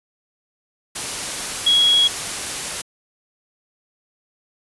sine tone in noise, 3322 Hz, G#7, in tune, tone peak -12 dBFS, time 1.66-2.08 s, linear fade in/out 10 ms, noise white, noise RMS -26 dBFS, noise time 0.95-2.82 s, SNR +11 dB, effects resampled to 24000 Hz

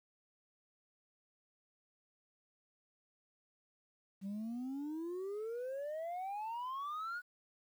sine exponential sweep, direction up, 190 to 1480 Hz, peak -36 dBFS, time 4.21-7.22 s, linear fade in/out 50 ms, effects tanh soft clip ceiling -38 dBFS + 11-bit

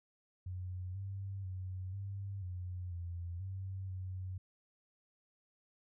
sine tone with pitch steps, 91.4 / 97.6 / 92.9 / 98.6 / 90.4 / 86.6 / 95.4 / 93 Hz, F#2 / G2 / F#2 / G2 / F#2 / F2 / G2 / F#2, -21 / -7 / +7 / +11 / -40 / -14 / -47 / +9 cents, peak -39 dBFS, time 0.46-4.38 s, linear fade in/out 5 ms, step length 490 ms, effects none

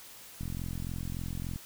click train, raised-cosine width 5 ms, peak -25 dBFS, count 51, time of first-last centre 0.41-1.559 s, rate 43.5 Hz, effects white hiss -50 dBFS RMS until 1.65 s

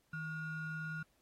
triangle ring-modulated tone, 637 Hz, D#5, 41 cents sharp, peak -34 dBFS, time 0.13-1.03 s, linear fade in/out 5 ms, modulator 795 Hz, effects pink hiss -75 dBFS RMS until 1.21 s + AAC 48 kbps

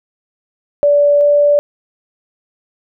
sine tone pair in turn, 579 / 582 Hz, D5 / D5, -25 / -16 cents, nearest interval unison, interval 9 cents, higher second, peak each -7 dBFS, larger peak neither, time 0.83-1.21 / 1.21-1.59 s, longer neither, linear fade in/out 0 ms, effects none

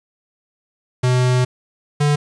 square tone pair in turn, 126 / 146.6 Hz, B2 / D3, +35 / -3 cents, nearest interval minor third, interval 262 cents, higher second, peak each -14 dBFS, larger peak neither, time 1.03-1.45 / 2-2.16 s, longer first, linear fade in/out 10 ms, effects resampled to 22050 Hz + 7-bit

